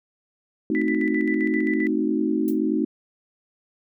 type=chord; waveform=sine; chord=A diminished seventh; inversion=none; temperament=equal; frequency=220 / 261.6 / 311.1 / 370 Hz; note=A3 / C4 / Eb4 / Gb4; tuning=0 / 0 / 0 / 0 cents; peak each=-26 / -26 / -23 / -28 dBFS; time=0.7-2.85 s; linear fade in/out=2 ms
type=tone with tremolo; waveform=sine; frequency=1986 Hz; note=B6; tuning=9 cents sharp; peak=-26 dBFS; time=0.75-1.87 s; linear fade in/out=0 ms; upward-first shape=square; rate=7.6 Hz; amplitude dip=60%
type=noise with exponential decay; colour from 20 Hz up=violet; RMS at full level=-34 dBFS; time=2.48-2.59 s; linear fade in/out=2 ms; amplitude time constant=22 ms
effects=none